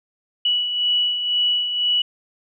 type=beating tone pair; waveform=sine; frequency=2941 / 2943 Hz; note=F#7 / F#7; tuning=-11 / -10 cents; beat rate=2 Hz; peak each=-27 / -18 dBFS; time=0.45-2.02 s; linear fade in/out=5 ms; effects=none